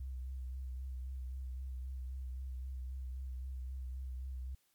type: tone with vibrato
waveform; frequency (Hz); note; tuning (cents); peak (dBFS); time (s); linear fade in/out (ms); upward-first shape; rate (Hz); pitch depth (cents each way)
sine; 64.4; C2; -27; -39; 0-4.55; 5; sine; 3.8; 37
effects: white hiss -75 dBFS RMS until 4.74 s + MP3 96 kbps